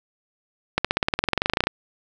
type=accelerating click train; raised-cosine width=0.3 ms; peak=-3 dBFS; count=20; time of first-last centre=0.78-1.67 s; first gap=66 ms; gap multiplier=0.96; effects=none